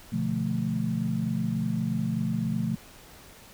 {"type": "chord", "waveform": "sine", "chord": "B half-diminished seventh", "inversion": "none", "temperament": "equal", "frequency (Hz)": [123.47, 146.83, 174.61, 220], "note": ["B2", "D3", "F3", "A3"], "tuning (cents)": [0, 0, 0, 0], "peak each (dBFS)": [-32, -34, -30, -29], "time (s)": [0.12, 2.76], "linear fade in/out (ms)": 10, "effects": ["pink hiss -50 dBFS RMS until 3.53 s"]}